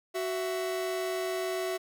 45% pulse tone pair together, 372.7 / 664 Hz, F#4 / E5, +13 / +12 cents, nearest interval minor seventh, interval 999 cents, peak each -32 / -34 dBFS, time 0.14-1.78 s, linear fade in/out 20 ms, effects none

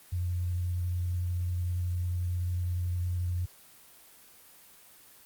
sine tone with vibrato, 88.6 Hz, F2, 25 cents sharp, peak -28 dBFS, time 0.12-3.46 s, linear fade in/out 10 ms, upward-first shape triangle, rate 11 Hz, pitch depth 18 cents each way, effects white hiss -55 dBFS RMS until 5.25 s + Opus 24 kbps

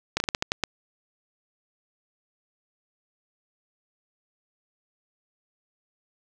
slowing click train, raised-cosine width 0.2 ms, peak -6 dBFS, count 8, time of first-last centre 0.17-0.637 s, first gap 31 ms, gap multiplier 1.25, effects none

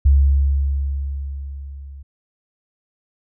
sine tone with level ramp, 69.3 Hz, C#2, in tune, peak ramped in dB -8 to -34 dBFS, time 0.05-2.03 s, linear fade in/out 10 ms, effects none

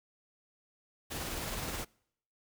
pink noise with tremolo, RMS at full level -37 dBFS, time 1.1-1.85 s, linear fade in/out 20 ms, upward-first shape sine, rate 19 Hz, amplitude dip 25%, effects noise-tail reverb RT60 0.7 s tail -26 dB re dry

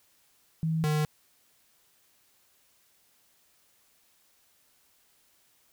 sine / square tone pair in turn, 160.8 / 152.11 Hz, E3 / D#3, -43 / -39 cents, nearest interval minor second, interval 96 cents, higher first, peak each -25 dBFS, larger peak neither, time 0.63-0.84 / 0.84-1.05 s, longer neither, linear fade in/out 0 ms, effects white hiss -66 dBFS RMS until 5.72 s

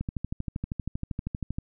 click train, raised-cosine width 5 ms, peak -18 dBFS, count 21, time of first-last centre 0.01-1.585 s, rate 12.7 Hz, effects none

